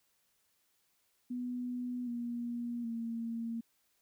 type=tone with pitch steps; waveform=sine; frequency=246.9 / 238.4 / 230.1 Hz; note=B3 / A#3 / A#3; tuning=0 / +39 / -22 cents; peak=-35 dBFS; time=1.3-3.61 s; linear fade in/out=10 ms; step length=770 ms; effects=white hiss -75 dBFS RMS until 4.01 s